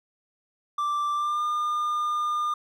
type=tone with pitch glide; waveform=triangle; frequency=1174.7 to 1208.4 Hz; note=D6 to D6; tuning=0 to +49 cents; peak=-22 dBFS; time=0.78-2.54 s; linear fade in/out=5 ms; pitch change=+49 cents; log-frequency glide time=1.14-1.43 s; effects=none